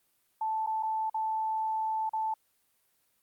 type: tone with dropouts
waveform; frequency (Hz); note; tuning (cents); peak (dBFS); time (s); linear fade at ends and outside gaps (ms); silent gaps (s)
sine; 878; A5; -4; -28; 0.41-2.34; 5; 0.664-0.671 / 0.827-0.831 / 1.098-1.143 / 2.094-2.133
effects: white hiss -72 dBFS RMS until 3.22 s + Opus 32 kbps